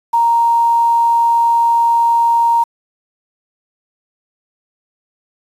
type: tone with quantisation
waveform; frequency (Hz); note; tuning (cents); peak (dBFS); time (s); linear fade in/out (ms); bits
sine; 932.3; A#5; 0; -9; 0.13-2.64; 10; 6
effects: resampled to 32000 Hz